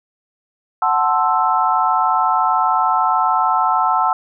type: chord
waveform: sine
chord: F# half-diminished seventh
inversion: none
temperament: equal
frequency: 740 / 880 / 1046.5 / 1318.5 Hz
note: F#5 / A5 / C6 / E6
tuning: 0 / 0 / 0 / 0 cents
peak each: -19 / -18 / -20 / -18 dBFS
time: 0.82-4.13 s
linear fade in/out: 2 ms
effects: none